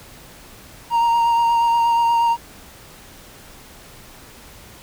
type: tone with vibrato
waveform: triangle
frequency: 932.3 Hz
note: A#5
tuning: in tune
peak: -12 dBFS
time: 0.9-2.37 s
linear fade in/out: 50 ms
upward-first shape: sine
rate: 8.4 Hz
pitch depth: 16 cents each way
effects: pink hiss -43 dBFS RMS until 4.82 s